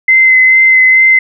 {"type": "tone with vibrato", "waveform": "sine", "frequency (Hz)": 2057, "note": "C7", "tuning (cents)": -30, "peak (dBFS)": -3, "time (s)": [0.08, 1.19], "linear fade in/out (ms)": 5, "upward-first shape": "sine", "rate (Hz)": 2.3, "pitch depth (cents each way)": 15, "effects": []}